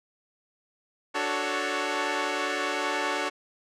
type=chord; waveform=10% pulse; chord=D major seventh; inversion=none; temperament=equal with one note detuned; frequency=293.7 / 370 / 440 / 557.3 Hz; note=D4 / F#4 / A4 / C#5; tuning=0 / 0 / 0 / +9 cents; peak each=-24 dBFS; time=1.14-3.3 s; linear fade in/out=20 ms; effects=low-pass 6000 Hz 12 dB/octave